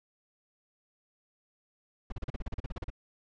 brown noise bursts, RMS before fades -34 dBFS, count 14, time 2.1-2.902 s, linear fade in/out 5 ms, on 22 ms, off 38 ms, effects low-pass 4000 Hz 12 dB/octave

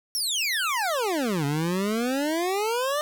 25% pulse exponential two-way sweep, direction down then up, 5720 to 138.59 to 610 Hz, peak -20 dBFS, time 0.15-3.01 s, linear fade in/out 0 ms, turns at 1.45 s, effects 9-bit

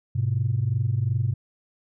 sine tone pair together, 103.83 / 126.57 Hz, G#2 / B2, 0 / +43 cents, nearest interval minor third, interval 343 cents, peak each -23 dBFS, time 0.15-1.34 s, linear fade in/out 10 ms, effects tanh soft clip ceiling -14 dBFS

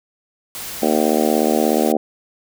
white noise, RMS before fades -30 dBFS, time 0.55-1.92 s, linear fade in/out 0 ms
harmonic tone, 76.8 Hz, D#2, 22 cents flat, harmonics 3 / 4 / 5 / 6 / 7 / 8 / 9 / 10, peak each -20 / -21 / -22 / -23 / -23 / -24 / -25 / -25 dBFS, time 0.82-1.97 s, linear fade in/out 5 ms
effects none

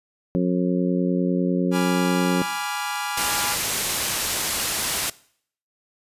harmonic tone, 90 Hz, F#2, 47 cents flat, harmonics 2 / 3 / 4 / 5 / 6, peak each -20 / -24 / -27 / -30 / -29 dBFS, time 0.35-2.42 s, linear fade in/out 0 ms
sawtooth chord, G# diminished seventh, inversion none, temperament equal, 830.6 / 987.8 / 1174.7 / 1396.9 Hz, G#5 / B5 / D6 / F6, 0 / 0 / 0 / 0 cents, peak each -25 / -29 / -29 / -28 dBFS, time 1.71-3.57 s, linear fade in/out 50 ms
white low-pass noise, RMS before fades -25 dBFS, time 3.17-5.1 s, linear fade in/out 5 ms, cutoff 12000 Hz, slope 12 dB/octave
effects noise-tail reverb RT60 0.6 s tail -21 dB re dry + resampled to 32000 Hz

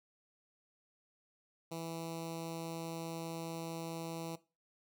10% pulse tone with notch filter, 164.81 Hz, E3, in tune, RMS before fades -42 dBFS, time 1.71-4.36 s, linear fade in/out 10 ms, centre 1700 Hz, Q 0.81, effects noise-tail reverb RT60 0.3 s tail -19 dB re dry

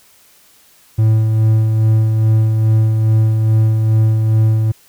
triangle tone with tremolo, 110 Hz, A2, in tune, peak -6 dBFS, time 0.98-4.72 s, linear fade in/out 10 ms, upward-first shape sine, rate 2.4 Hz, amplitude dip 35%, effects white hiss -49 dBFS RMS until 4.88 s

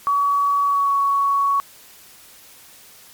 sine tone with pitch glide, 1133 to 1117.4 Hz, C#6 to C#6, +37 to +13 cents, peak -15 dBFS, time 0.07-1.6 s, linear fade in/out 0 ms, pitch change -24 cents, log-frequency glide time 0.64-0.94 s, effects white hiss -46 dBFS RMS until 3.13 s + MP3 96 kbps

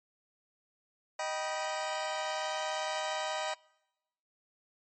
sawtooth chord, Eb augmented, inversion none, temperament just, 622.3 / 777.8 / 972.3 Hz, Eb5 / G5 / B5, 0 / -14 / -27 cents, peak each -32 / -34 / -35 dBFS, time 1.19-3.54 s, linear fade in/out 5 ms, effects noise-tail reverb RT60 1.0 s tail -26 dB re dry + MP3 32 kbps

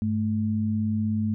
sine tone pair together, 100.6 / 216.9 Hz, G2 / A3, +45 / -25 cents, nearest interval octave + minor second, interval 1330 cents, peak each -27 / -24 dBFS, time 0.02-1.34 s, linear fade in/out 0 ms, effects none

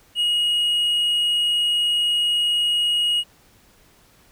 triangle tone, 2886 Hz, F#7, 44 cents flat, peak -16 dBFS, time 0.15-3.24 s, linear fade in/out 50 ms, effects pink hiss -55 dBFS RMS until 4.31 s

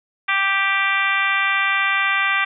harmonic tone, 392 Hz, G4, in tune, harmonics 2 / 3 / 4 / 5 / 6 / 7 / 8 / 9, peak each -30 / -23 / -23 / -22 / -22 / -28 / -33 / -32 dBFS, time 0.28-2.45 s, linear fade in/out 10 ms, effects none

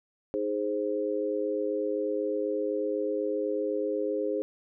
sine chord, Ab major, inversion second, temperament equal, 311.1 / 415.3 / 523.3 Hz, Eb4 / Ab4 / C5, 0 / 0 / 0 cents, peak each -33 / -30 / -31 dBFS, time 0.34-4.42 s, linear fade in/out 0 ms, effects none

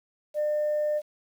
sine tone, 600 Hz, D5, 37 cents sharp, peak -22 dBFS, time 0.34-1.02 s, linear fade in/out 50 ms, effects tanh soft clip ceiling -21 dBFS + 9-bit

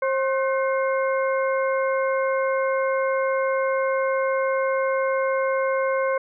harmonic tone with a mistuned harmonic, 533 Hz, C5, 32 cents sharp, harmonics 1 / 2 / 3 / 4, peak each -21 / -27 / -31 / -33 dBFS, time 0.02-6.18 s, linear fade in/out 5 ms, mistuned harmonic 3, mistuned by -89 cents, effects none

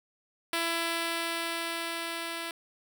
5% pulse tone with level ramp, 334.2 Hz, E4, 24 cents sharp, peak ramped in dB -16 to -23 dBFS, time 0.53-2.51 s, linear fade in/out 2 ms, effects none

